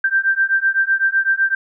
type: beating tone pair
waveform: sine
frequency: 1568 / 1575.9 Hz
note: G6 / G6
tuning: 0 / +9 cents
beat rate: 7.9 Hz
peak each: -17 dBFS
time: 0.04-1.55 s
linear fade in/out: 5 ms
effects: none